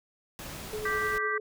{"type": "noise", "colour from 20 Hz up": "pink", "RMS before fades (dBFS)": -41, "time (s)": [0.39, 1.18], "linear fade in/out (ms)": 0}
{"type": "tone with tremolo", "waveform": "sine", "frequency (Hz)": 426.9, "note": "G#4", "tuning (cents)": 48, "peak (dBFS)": -31, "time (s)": [0.73, 1.4], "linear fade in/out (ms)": 2, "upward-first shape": "sine", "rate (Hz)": 10, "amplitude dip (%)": 45}
{"type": "chord", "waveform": "sine", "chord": "G major", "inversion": "second", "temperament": "just", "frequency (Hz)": [1176, 1568, 1960], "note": ["D6", "G6", "B6"], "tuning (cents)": [2, 0, -14], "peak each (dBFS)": -32, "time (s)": [0.85, 1.38], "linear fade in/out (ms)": 5}
{"effects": []}